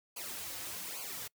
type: noise with flanger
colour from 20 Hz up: white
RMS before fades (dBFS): -42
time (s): 0.16-1.28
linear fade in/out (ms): 10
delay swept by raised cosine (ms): 0.54 to 5.04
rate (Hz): 1.2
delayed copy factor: -0.9
effects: noise-tail reverb RT60 0.1 s tail -25 dB re dry